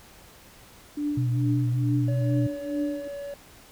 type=tone with tremolo; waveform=sine; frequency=293.7 Hz; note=D4; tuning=in tune; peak=-23 dBFS; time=0.97-3.08 s; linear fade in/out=5 ms; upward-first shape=triangle; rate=2.3 Hz; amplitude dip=95%
type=tone with vibrato; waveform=sine; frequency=123.47 Hz; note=B2; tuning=in tune; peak=-22 dBFS; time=1.17-2.47 s; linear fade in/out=5 ms; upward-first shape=square; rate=5.3 Hz; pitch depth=30 cents each way
type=tone; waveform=triangle; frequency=567 Hz; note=C#5; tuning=39 cents sharp; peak=-31 dBFS; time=2.08-3.34 s; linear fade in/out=2 ms
effects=pink hiss -51 dBFS RMS until 3.71 s